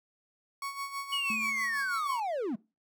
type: tone with tremolo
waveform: 35% pulse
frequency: 1112 Hz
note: C#6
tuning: 5 cents sharp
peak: -31 dBFS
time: 0.62-2.2 s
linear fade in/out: 2 ms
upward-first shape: sine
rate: 6.2 Hz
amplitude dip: 65%
type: linear sweep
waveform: triangle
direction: down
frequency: 2970 to 191.2 Hz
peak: -28 dBFS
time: 1.12-2.56 s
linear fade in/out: 10 ms
type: tone with exponential decay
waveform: sine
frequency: 220 Hz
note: A3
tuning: in tune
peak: -34 dBFS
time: 1.3-1.99 s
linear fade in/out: 2 ms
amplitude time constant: 150 ms
effects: noise-tail reverb RT60 0.3 s tail -24 dB re dry